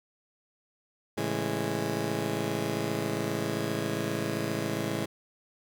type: chord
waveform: 15% pulse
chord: A major seventh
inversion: none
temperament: just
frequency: 110 / 137.5 / 165 / 206.2 Hz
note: A2 / C#3 / E3 / G#3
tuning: 0 / -14 / +2 / -12 cents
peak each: -29 dBFS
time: 1.17-5.06 s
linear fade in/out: 10 ms
effects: none